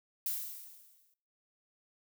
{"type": "noise with exponential decay", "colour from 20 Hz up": "violet", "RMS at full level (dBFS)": -33, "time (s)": [0.26, 1.14], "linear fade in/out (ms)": 2, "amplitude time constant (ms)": 190, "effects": ["noise-tail reverb RT60 0.5 s tail -21 dB re dry"]}